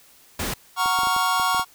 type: noise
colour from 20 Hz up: pink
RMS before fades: -27 dBFS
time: 0.39-0.54 s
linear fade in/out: 5 ms
type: chord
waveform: square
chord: Gb major seventh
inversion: none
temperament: equal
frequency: 740 / 932.3 / 1108.7 / 1396.9 Hz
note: Gb5 / Bb5 / Db6 / F6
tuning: 0 / 0 / 0 / 0 cents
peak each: -28 / -27 / -23 / -27 dBFS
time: 0.76-1.65 s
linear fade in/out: 50 ms
type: clicks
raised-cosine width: 2 ms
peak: -24 dBFS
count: 8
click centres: 0.859 / 0.989 / 1.034 / 1.071 / 1.164 / 1.398 / 1.547 / 1.596 s
effects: white hiss -53 dBFS RMS until 1.74 s